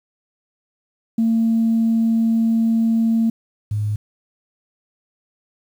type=tone pair in turn; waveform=sine; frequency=226.6 / 105.16 Hz; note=A#3 / G#2; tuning=-49 / +22 cents; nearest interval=octave + minor second; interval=1329 cents; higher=first; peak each=-13 / -18 dBFS; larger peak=first; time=1.18-3.3 / 3.71-3.96 s; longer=first; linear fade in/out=5 ms; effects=tanh soft clip ceiling -10 dBFS + 8-bit